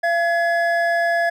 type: tone pair together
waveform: triangle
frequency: 682 / 1691 Hz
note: F5 / G#6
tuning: -41 / +31 cents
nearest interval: octave + major third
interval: 1572 cents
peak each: -16 / -19 dBFS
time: 0.03-1.3 s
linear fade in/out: 10 ms
effects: none